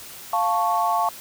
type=chord; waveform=sine; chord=F augmented; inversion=none; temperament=equal; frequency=698.5 / 880 / 1108.7 Hz; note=F5 / A5 / C#6; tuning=0 / 0 / 0 cents; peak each=-23 dBFS; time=0.33-1.09 s; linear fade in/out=2 ms; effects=white hiss -40 dBFS RMS until 1.2 s